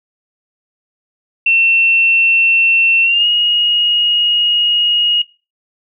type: tone with pitch glide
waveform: sine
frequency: 2700 to 2877 Hz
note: E7 to F#7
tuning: +41 to -49 cents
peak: -9 dBFS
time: 1.46-5.22 s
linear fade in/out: 5 ms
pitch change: +110 cents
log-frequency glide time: 3.03-3.26 s
effects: noise-tail reverb RT60 0.3 s tail -20 dB re dry